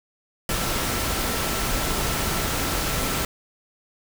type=tone in noise; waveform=sine; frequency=1337 Hz; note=E6; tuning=24 cents sharp; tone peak=-36 dBFS; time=0.49-3.25 s; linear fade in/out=2 ms; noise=pink; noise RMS=-25 dBFS; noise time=0.49-3.25 s; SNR=-14 dB; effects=none